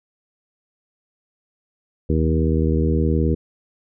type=harmonic tone with a mistuned harmonic; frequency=79.1 Hz; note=D#2; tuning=29 cents sharp; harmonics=1 / 2 / 3 / 4 / 5 / 6; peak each=-19 / -22 / -24 / -25 / -26 / -27 dBFS; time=2.09-3.35 s; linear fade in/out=10 ms; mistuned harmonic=1; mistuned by=-42 cents; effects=none